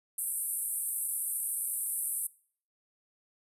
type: band-pass noise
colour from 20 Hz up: pink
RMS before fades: -34 dBFS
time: 0.18-2.27 s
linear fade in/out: 5 ms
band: 8500 to 13000 Hz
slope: 96 dB/octave
effects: noise-tail reverb RT60 0.5 s tail -21 dB re dry